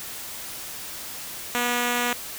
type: tone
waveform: 5% pulse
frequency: 242.5 Hz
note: B3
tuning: 31 cents flat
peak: -11 dBFS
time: 1.55-2.13 s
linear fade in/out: 0 ms
effects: white hiss -36 dBFS RMS until 2.38 s